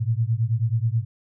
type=beating tone pair; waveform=sine; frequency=110 / 119.3 Hz; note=A2 / A#2; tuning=0 / +41 cents; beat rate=9.3 Hz; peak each=-22 / -23 dBFS; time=0-1.05 s; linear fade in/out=20 ms; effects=none